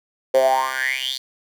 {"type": "tone with high-pass filter sweep", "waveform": "10% pulse", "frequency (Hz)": 131.2, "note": "C3", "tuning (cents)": 5, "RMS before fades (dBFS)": -20, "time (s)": [0.34, 1.18], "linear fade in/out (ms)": 5, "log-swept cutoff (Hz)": [490, 4200], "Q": 9, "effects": []}